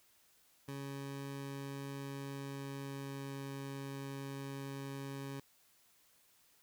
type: tone with pitch glide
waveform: 20% pulse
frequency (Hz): 138.59 to 137.63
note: C#3 to C#3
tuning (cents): 0 to -12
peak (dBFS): -37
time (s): 0.68-5.4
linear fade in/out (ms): 5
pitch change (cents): -12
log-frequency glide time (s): 2.29-3.44
effects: white hiss -69 dBFS RMS until 6.62 s